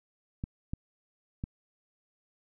clicks, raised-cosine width 5 ms, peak -21 dBFS, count 3, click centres 0.439 / 0.735 / 1.439 s, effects none

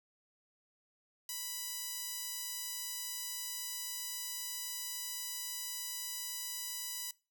sawtooth tone with high-pass filter, 987.8 Hz, B5, in tune, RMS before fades -41 dBFS, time 1.29-7.11 s, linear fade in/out 2 ms, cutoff 5600 Hz, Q 0.72, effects noise-tail reverb RT60 0.3 s tail -22 dB re dry

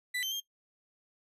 35% pulse tone with pitch steps, 1985 / 3105 / 3202 Hz, B6 / G7 / G7, +8 / -17 / +36 cents, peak -30 dBFS, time 0.14-0.404 s, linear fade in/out 10 ms, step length 88 ms, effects noise-tail reverb RT60 0.1 s tail -18 dB re dry + resampled to 32000 Hz

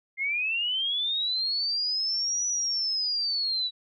sine linear two-way sweep, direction up then down, 2093 to 5920 to 3885 Hz, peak -25 dBFS, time 0.17-3.71 s, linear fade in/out 50 ms, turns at 2.47 s, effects none

